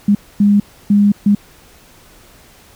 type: tone bursts at uneven times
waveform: sine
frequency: 204 Hz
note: G#3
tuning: 31 cents flat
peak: -7 dBFS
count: 4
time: 0.08-0.15 / 0.4-0.6 / 0.9-1.12 / 1.26-1.35 s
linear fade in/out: 5 ms
effects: pink hiss -45 dBFS RMS until 2.75 s